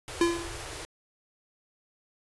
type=band-stop noise; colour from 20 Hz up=pink; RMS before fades=-39 dBFS; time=0.08-0.85 s; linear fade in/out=0 ms; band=140 to 300 Hz; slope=96 dB/octave
type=tone with exponential decay; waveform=square; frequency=340.9 Hz; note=F4; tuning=42 cents flat; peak=-19 dBFS; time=0.21-0.64 s; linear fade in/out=2 ms; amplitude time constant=92 ms
effects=resampled to 24000 Hz